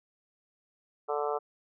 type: harmonic tone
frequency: 146.83 Hz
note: D3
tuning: in tune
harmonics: 3 / 4 / 5 / 6 / 7 / 8 / 9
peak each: -32 / -36 / -35 / -39 / -41 / -38 / -40 dBFS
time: 1.08-1.39 s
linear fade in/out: 20 ms
effects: none